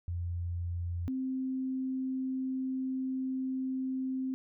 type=tone pair in turn; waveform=sine; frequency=86.8 / 261.3 Hz; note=F2 / C4; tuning=-10 / -2 cents; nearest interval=octave + perfect fifth; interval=1908 cents; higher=second; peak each=-32 / -31 dBFS; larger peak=second; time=0.08-1.08 / 1.08-4.34 s; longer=second; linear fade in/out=0 ms; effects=none